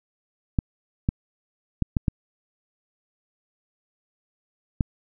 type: clicks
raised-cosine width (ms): 5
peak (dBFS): -8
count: 6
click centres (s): 0.588 / 1.089 / 1.823 / 1.968 / 2.082 / 4.808
effects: none